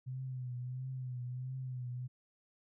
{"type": "tone with vibrato", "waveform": "sine", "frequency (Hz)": 127.1, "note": "C3", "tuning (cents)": -50, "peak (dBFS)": -38, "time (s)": [0.06, 2.08], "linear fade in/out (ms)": 20, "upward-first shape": "triangle", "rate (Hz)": 1.5, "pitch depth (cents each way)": 63, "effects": []}